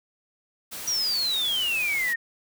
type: noise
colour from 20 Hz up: white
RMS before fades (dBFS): -36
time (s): 0.71-2.14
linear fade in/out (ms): 20
type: exponential sweep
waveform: sine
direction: down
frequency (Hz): 5860 to 1821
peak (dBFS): -23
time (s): 0.87-2.16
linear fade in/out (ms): 10
effects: none